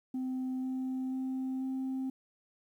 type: tone with pitch steps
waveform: sine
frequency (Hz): 258 / 259.6 / 261.3 / 263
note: C4 / C4 / C4 / C4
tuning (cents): -24 / -13 / -2 / +9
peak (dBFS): -30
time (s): 0.14-2.1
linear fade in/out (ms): 5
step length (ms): 490
effects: tanh soft clip ceiling -31 dBFS + 11-bit